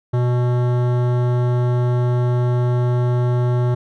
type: tone with hard clipping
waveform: sine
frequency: 122.9 Hz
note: B2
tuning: 8 cents flat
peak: -17 dBFS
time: 0.13-3.75 s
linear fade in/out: 10 ms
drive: 16 dB
effects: none